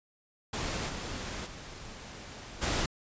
pink noise with level steps, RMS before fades -34 / -38 / -45 / -30 dBFS, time 0.53-2.86 s, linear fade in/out 5 ms, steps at 0.88 / 1.45 / 2.61 s, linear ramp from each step 20 ms, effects resampled to 16000 Hz

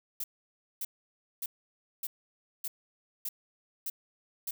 violet noise bursts, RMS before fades -35 dBFS, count 8, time 0.2-4.51 s, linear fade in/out 5 ms, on 40 ms, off 570 ms, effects none

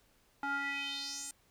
square tone with band-pass filter sweep, 279.9 Hz, C#4, 17 cents sharp, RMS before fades -38 dBFS, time 0.43-1.31 s, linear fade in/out 2 ms, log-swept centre 1100 to 8500 Hz, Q 4.2, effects pink hiss -69 dBFS RMS until 1.5 s

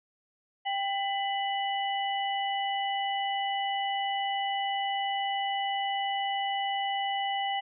sine tone cluster, 790 / 2000 / 2957 Hz, G5 / B6 / F#7, +13 / +21 / -2 cents, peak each -29 / -36 / -35 dBFS, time 0.65-7.61 s, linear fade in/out 20 ms, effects none

